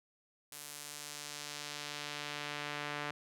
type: tone with band-pass filter sweep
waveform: sawtooth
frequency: 146.83 Hz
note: D3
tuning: in tune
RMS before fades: -43 dBFS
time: 0.52-3.11 s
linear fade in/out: 2 ms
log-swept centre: 11000 to 1800 Hz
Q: 0.85
effects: none